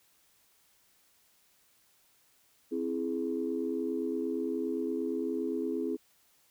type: chord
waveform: sine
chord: C augmented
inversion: none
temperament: equal with one note detuned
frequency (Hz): 261.6 / 329.6 / 418.9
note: C4 / E4 / G#4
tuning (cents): 0 / 0 / +15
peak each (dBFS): -34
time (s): 2.71-5.97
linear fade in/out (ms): 20
effects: tanh soft clip ceiling -20 dBFS + white hiss -67 dBFS RMS until 6.5 s